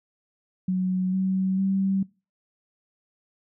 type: tone with pitch steps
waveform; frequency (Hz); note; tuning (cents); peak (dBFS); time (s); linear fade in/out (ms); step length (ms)
sine; 185 / 189.11 / 193.3; F#3 / F#3 / G3; 0 / +38 / -24; -21; 0.68-2.03; 5; 450
effects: noise-tail reverb RT60 0.3 s tail -22 dB re dry